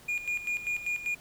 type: tone with tremolo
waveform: triangle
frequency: 2431 Hz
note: D#7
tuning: 41 cents flat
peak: -26 dBFS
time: 0.08-1.15 s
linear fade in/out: 10 ms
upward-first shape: square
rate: 5.1 Hz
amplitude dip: 70%
effects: pink hiss -54 dBFS RMS until 1.2 s